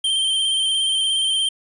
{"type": "tone with vibrato", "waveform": "square", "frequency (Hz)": 3136, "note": "G7", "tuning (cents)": 0, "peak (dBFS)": -18, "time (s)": [0.04, 1.49], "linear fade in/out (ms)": 5, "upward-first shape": "square", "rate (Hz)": 17, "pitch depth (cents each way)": 25, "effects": ["resampled to 24000 Hz", "10-bit"]}